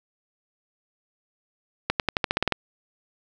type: accelerating click train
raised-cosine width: 0.3 ms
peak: -5 dBFS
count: 10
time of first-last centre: 1.9-2.523 s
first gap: 98 ms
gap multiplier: 0.91
effects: none